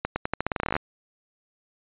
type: accelerating click train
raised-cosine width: 0.5 ms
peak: -10 dBFS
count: 17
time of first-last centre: 0.05-0.765 s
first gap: 110 ms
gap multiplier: 0.86
effects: resampled to 8000 Hz